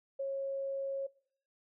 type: tone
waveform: sine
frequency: 546 Hz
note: C#5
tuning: 26 cents flat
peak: -33 dBFS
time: 0.19-1.07 s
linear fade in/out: 10 ms
effects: noise-tail reverb RT60 0.6 s tail -23 dB re dry